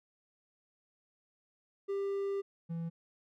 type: tone pair in turn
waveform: triangle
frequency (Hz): 396.2 / 166.58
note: G4 / E3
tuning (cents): +18 / +18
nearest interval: octave + minor third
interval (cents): 1500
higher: first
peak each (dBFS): -30 / -33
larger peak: first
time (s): 1.88-2.42 / 2.69-2.9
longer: first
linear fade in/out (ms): 20
effects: none